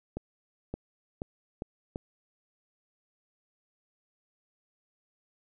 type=accelerating click train; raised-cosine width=2 ms; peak=-21 dBFS; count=5; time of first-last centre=0.17-1.959 s; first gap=570 ms; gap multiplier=0.84; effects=none